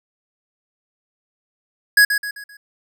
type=tone with echo; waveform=square; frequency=1666 Hz; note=G#6; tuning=5 cents sharp; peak=-9 dBFS; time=1.97-2.05 s; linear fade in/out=5 ms; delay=130 ms; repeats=4; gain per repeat=-8 dB; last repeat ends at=2.57 s; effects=none